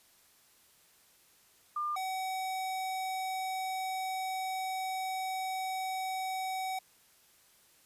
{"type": "tone pair in turn", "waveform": ["sine", "square"], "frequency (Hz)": [1200, 756], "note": ["D6", "F#5"], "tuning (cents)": [37, 37], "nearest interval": "minor sixth", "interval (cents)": 800, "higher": "first", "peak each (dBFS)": [-31, -34], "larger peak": "first", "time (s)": [[1.76, 1.96], [1.96, 6.79]], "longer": "second", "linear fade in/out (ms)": 5, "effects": ["white hiss -64 dBFS RMS until 7.85 s", "resampled to 32000 Hz"]}